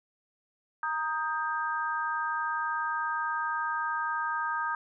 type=chord; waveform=sine; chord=Eb major; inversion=second; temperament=equal with one note detuned; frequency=932.3 / 1244.5 / 1588 Hz; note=Bb5 / Eb6 / G6; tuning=0 / 0 / +22 cents; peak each=-33 / -32 / -33 dBFS; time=0.83-4.75 s; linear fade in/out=2 ms; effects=none